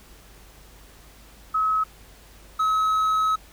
sine / triangle tone pair in turn, 1283 / 1283 Hz, E6 / E6, -47 / -47 cents, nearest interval unison, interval 0 cents, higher neither, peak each -19 / -17 dBFS, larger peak second, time 1.54-1.84 / 2.59-3.36 s, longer second, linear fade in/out 10 ms, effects added 50 Hz sine -50 dBFS peak until 3.52 s + pink hiss -51 dBFS RMS until 3.52 s

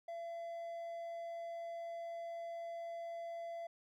triangle tone, 676 Hz, E5, 43 cents sharp, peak -40 dBFS, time 0.08-3.67 s, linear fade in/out 5 ms, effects none

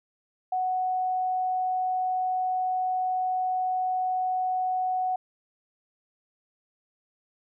sine tone, 741 Hz, F#5, 2 cents sharp, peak -24 dBFS, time 0.52-5.16 s, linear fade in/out 5 ms, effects none

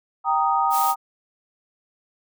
sine chord, Eb major, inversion first, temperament equal, 784 / 932.3 / 1244.5 Hz, G5 / Bb5 / Eb6, 0 / 0 / 0 cents, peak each -22 dBFS, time 0.24-0.96 s, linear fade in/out 50 ms
blue noise, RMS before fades -29 dBFS, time 0.7-0.95 s, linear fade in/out 50 ms
effects none

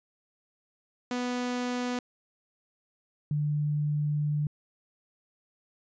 sawtooth / sine tone pair in turn, 246.9 / 148.47 Hz, B3 / D3, 0 / +19 cents, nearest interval major sixth, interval 881 cents, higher first, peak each -25 dBFS, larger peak neither, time 1.11-1.99 / 3.31-4.47 s, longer second, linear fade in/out 2 ms, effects resampled to 16000 Hz

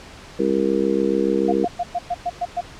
harmonic tone, 67 Hz, C2, 42 cents sharp, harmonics 3 / 4 / 5 / 6 / 7, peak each -24 / -26 / -22 / -24 / -22 dBFS, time 0.39-1.65 s, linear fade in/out 5 ms
sine tone bursts, 704 Hz, F5, 14 cents sharp, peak -19 dBFS, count 8, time 1.48-2.61 s, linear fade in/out 10 ms, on 45 ms, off 110 ms
effects pink hiss -41 dBFS RMS until 2.79 s + low-pass 6000 Hz 12 dB/octave

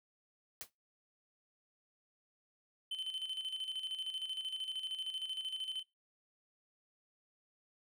white noise with exponential decay, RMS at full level -40 dBFS, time 0.61-0.7 s, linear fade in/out 0 ms, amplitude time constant 18 ms
triangle tone with tremolo, 3065 Hz, G7, 40 cents flat, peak -35 dBFS, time 2.91-5.83 s, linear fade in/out 5 ms, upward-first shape square, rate 13 Hz, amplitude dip 60%
effects noise-tail reverb RT60 0.2 s tail -20 dB re dry

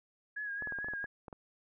sine tone with vibrato, 1660 Hz, G#6, 1 cent flat, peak -36 dBFS, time 0.36-1.06 s, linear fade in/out 10 ms, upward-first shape sine, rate 4.4 Hz, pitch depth 47 cents each way
clicks, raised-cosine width 1 ms, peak -31 dBFS, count 10, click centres 0.623 / 0.673 / 0.723 / 0.787 / 0.845 / 0.885 / 0.936 / 1.042 / 1.282 / 1.328 s
effects none

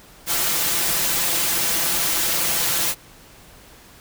white noise with comb filter, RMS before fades -21 dBFS, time 0.26-2.95 s, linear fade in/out 50 ms, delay 5.9 ms, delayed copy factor +0.7, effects pink hiss -47 dBFS RMS until 4 s

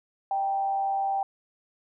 sine tone with frequency modulation, 784 Hz, G5, in tune, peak -24 dBFS, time 0.31-1.23 s, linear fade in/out 2 ms, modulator 158 Hz, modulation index 0.25, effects none

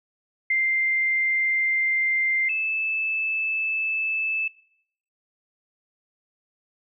sine tone pair in turn, 2093 / 2624 Hz, C7 / E7, 0 / -9 cents, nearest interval major third, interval 391 cents, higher second, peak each -19 / -22 dBFS, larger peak first, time 0.5-2.49 / 2.49-4.48 s, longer neither, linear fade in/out 5 ms, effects noise-tail reverb RT60 0.7 s tail -21 dB re dry

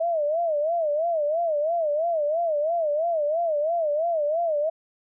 sine tone with vibrato, 634 Hz, D#5, 32 cents sharp, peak -21 dBFS, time 0-4.7 s, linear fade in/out 10 ms, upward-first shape sine, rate 3 Hz, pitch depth 150 cents each way, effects none

